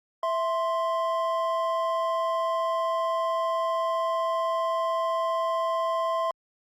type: tone pair together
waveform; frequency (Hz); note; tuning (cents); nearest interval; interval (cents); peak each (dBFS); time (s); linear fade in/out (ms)
triangle; 659.3 / 1047.4; E5 / C6; 0 / +1; minor sixth; 801; -25; 0.23-6.31; 2
effects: Opus 48 kbps